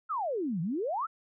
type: exponential two-way sweep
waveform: sine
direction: down then up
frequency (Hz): 1396.9 to 154.7 to 1396.9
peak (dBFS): -29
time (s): 0.09-1.07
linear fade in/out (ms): 20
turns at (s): 0.61
effects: none